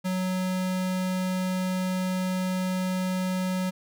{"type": "tone", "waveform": "square", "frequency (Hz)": 185, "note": "F#3", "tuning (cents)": 0, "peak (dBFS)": -26, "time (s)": [0.04, 3.71], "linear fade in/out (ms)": 20, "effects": []}